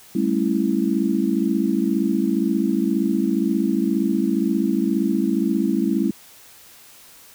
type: chord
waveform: sine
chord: A dominant seventh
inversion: third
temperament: just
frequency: 198 / 220 / 275 / 330 Hz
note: G3 / A3 / C#4 / E4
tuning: +18 / 0 / -14 / +2 cents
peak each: -23 dBFS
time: 0.15-6.11 s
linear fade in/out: 5 ms
effects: white hiss -47 dBFS RMS until 7.34 s